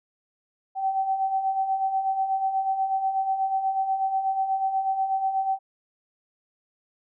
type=beating tone pair; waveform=sine; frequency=764 / 772.2 Hz; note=G5 / G5; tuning=-45 / -26 cents; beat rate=8.2 Hz; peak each=-31 / -23 dBFS; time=0.75-5.59 s; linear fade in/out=50 ms; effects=none